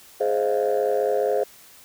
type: chord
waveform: sine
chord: F minor seventh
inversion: first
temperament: just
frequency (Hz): 419.1 / 523.8 / 628.6 / 698.5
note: Ab4 / C5 / Eb5 / F5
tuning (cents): +16 / +2 / +18 / 0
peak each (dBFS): -22 / -22 / -26 / -27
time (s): 0.2-1.44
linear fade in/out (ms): 10
effects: tanh soft clip ceiling -13 dBFS + white hiss -49 dBFS RMS until 1.84 s